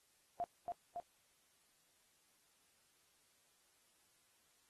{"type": "tone with echo", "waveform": "sine", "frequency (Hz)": 698.5, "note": "F5", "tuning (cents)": 0, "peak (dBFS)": -36, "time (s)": [0.4, 0.44], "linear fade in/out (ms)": 0, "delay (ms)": 280, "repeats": 2, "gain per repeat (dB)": -3, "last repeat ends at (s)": 1, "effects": ["white hiss -74 dBFS RMS until 4.69 s", "AAC 32 kbps"]}